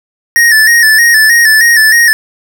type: tone with vibrato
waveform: square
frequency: 1809 Hz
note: A6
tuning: 48 cents sharp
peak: -4 dBFS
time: 0.36-2.13 s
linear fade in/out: 0 ms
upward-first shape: square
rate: 3.2 Hz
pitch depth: 58 cents each way
effects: none